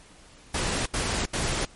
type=noise bursts; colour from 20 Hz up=pink; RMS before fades=-27 dBFS; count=3; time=0.54-1.652 s; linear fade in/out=5 ms; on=320 ms; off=76 ms; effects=pink hiss -52 dBFS RMS until 1.75 s + MP3 48 kbps